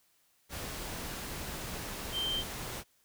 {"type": "tone in noise", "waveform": "sine", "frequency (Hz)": 3136, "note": "G7", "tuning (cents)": 0, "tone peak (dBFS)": -31, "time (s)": [2.12, 2.44], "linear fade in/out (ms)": 50, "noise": "pink", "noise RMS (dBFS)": -40, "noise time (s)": [0.49, 2.84], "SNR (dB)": 6, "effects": ["white hiss -70 dBFS RMS until 3.04 s"]}